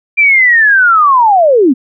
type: linear sweep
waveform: sine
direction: down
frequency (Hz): 2382 to 233.1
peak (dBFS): -4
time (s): 0.17-1.74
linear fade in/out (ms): 20
effects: none